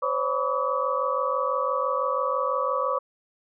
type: tone cluster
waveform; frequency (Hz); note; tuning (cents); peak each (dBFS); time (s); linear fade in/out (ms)
sine; 517 / 563 / 990 / 1141 / 1268; C5 / C#5 / B5 / C#6 / D#6; -21 / +27 / +4 / +50 / +32; -28 / -30 / -33 / -26 / -34; 0.02-2.99; 10
effects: none